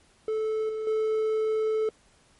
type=tone with level steps; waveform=triangle; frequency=436.5 Hz; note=A4; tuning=14 cents flat; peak=-23 / -27 / -21 dBFS; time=0.28-1.89 s; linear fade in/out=2 ms; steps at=0.69 / 0.87 s; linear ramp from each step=2 ms; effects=pink hiss -61 dBFS RMS until 2.39 s + MP3 48 kbps